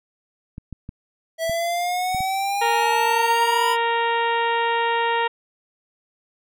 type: clicks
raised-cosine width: 5 ms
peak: -21 dBFS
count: 6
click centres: 0.581 / 0.727 / 0.891 / 1.496 / 2.147 / 2.206 s
type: exponential sweep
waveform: square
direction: up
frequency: 650 to 999 Hz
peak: -22 dBFS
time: 1.38-3.77 s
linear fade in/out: 50 ms
type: harmonic tone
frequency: 464.8 Hz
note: A#4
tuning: 5 cents flat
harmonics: 1 / 2 / 3 / 4 / 5 / 6 / 7 / 8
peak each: -25 / -21 / -31 / -27 / -35 / -31 / -36 / -38 dBFS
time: 2.61-5.28 s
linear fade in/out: 10 ms
effects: none